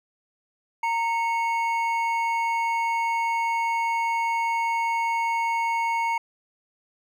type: tone pair together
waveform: triangle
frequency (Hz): 925 / 2200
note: A#5 / C#7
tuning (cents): -14 / -14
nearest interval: octave + minor third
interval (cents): 1500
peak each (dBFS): -21 / -28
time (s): 0.83-6.18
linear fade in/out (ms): 5
effects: none